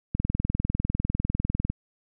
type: click train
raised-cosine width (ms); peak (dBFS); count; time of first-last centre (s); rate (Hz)
5; -13; 32; 0.15-1.7; 20
effects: none